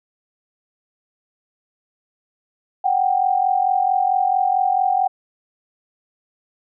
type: tone pair together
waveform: sine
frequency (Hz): 740 / 784.5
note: F#5 / G5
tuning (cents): 0 / +1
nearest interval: minor second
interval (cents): 101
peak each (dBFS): -18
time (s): 2.84-5.08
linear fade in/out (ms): 10
effects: none